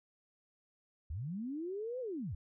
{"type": "linear two-way sweep", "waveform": "sine", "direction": "up then down", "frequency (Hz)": [64.6, 522, 64.6], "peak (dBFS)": -37, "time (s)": [1.1, 2.35], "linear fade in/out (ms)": 5, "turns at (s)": 2, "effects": []}